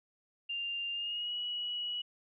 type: tone with pitch glide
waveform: sine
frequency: 2794 to 2924 Hz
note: F7 to F#7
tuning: 0 to -21 cents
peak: -34 dBFS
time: 0.49-2.02 s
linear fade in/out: 10 ms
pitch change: +79 cents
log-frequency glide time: 0.92-1.34 s
effects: none